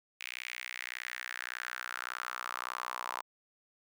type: tone with high-pass filter sweep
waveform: sawtooth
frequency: 61.74 Hz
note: B1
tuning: in tune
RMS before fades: -41 dBFS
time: 0.2-3.22 s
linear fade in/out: 5 ms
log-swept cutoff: 2400 to 1000 Hz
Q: 3.8
effects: none